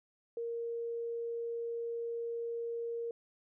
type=tone; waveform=sine; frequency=466.2 Hz; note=A#4; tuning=in tune; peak=-35 dBFS; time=0.37-3.11 s; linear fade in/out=2 ms; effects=none